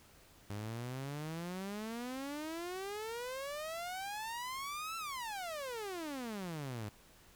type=exponential two-way sweep; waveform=sawtooth; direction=up then down; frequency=100 to 1349 to 100 Hz; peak=-36 dBFS; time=0.5-6.89 s; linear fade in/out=0 ms; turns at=4.97 s; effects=pink hiss -62 dBFS RMS until 7.35 s